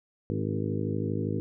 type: harmonic tone with a mistuned harmonic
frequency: 52.6 Hz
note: G#1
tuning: 23 cents sharp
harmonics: 2 / 3 / 4 / 5 / 6 / 7 / 8 / 9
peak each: -32 / -34 / -35 / -36 / -37 / -37 / -38 / -39 dBFS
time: 0.3-1.4 s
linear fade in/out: 0 ms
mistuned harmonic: 6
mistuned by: -33 cents
effects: none